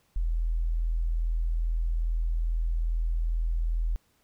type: tone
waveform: sine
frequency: 41.2 Hz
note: E1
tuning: in tune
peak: -24 dBFS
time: 0.16-3.96 s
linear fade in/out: 0 ms
effects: pink hiss -68 dBFS RMS until 4.23 s